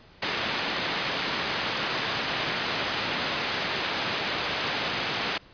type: band-pass noise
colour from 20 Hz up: white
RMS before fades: -29 dBFS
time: 0.22-5.38 s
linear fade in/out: 5 ms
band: 110 to 3500 Hz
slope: 12 dB/octave
effects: pink hiss -53 dBFS RMS until 5.53 s + resampled to 11025 Hz